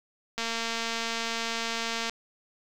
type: click train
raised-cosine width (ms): 0.2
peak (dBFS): -14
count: 394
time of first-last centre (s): 0.38-2.096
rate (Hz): 229
effects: 8-bit